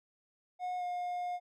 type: tone with pitch glide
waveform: triangle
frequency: 725 to 713.8 Hz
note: F#5 to F5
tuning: -35 to +38 cents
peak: -32 dBFS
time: 0.59-1.4 s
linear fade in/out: 50 ms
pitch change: -27 cents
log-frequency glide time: 0.78-0.83 s
effects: none